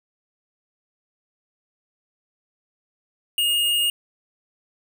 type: tone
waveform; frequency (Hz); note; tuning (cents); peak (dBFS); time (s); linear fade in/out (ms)
square; 2849; F7; +34; -19; 3.38-3.9; 2
effects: 10-bit